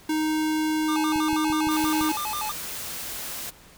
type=tone; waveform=square; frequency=311.1 Hz; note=D#4; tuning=in tune; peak=-23 dBFS; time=0.09-2.12 s; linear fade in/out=5 ms
type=tone with vibrato; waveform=square; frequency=1012 Hz; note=B5; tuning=42 cents sharp; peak=-29 dBFS; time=0.88-2.52 s; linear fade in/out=10 ms; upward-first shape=square; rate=6.2 Hz; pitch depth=290 cents each way
type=click train; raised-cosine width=5 ms; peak=-25 dBFS; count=6; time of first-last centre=1.16-2.012 s; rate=5.87 Hz
type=noise; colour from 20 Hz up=white; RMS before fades=-34 dBFS; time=1.7-3.51 s; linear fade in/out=20 ms
effects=pink hiss -51 dBFS RMS until 3.77 s